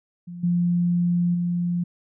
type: tone with level steps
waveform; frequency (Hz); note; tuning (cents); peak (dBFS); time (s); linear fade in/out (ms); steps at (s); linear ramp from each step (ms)
sine; 174.61; F3; 0; -33 / -18 / -21; 0.27-1.84; 10; 0.43 / 1.34; 10
effects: none